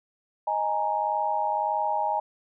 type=chord; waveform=sine; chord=D# suspended fourth; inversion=none; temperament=equal; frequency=622.3 / 830.6 / 932.3 Hz; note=D#5 / G#5 / A#5; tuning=0 / 0 / 0 cents; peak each=-31 / -26 / -28 dBFS; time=0.47-2.2 s; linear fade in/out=5 ms; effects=none